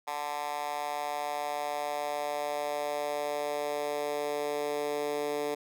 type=tone with high-pass filter sweep; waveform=10% pulse; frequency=146.83 Hz; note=D3; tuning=in tune; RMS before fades=-33 dBFS; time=0.07-5.55 s; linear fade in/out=10 ms; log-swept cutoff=860 to 400 Hz; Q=2.6; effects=none